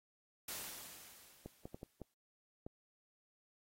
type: noise with exponential decay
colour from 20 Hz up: white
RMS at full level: -43 dBFS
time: 0.48-2.14 s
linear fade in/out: 5 ms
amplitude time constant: 360 ms
type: clicks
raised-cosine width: 2 ms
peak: -33 dBFS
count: 6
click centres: 1.46 / 1.655 / 1.745 / 1.831 / 2.017 / 2.665 s
effects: AAC 48 kbps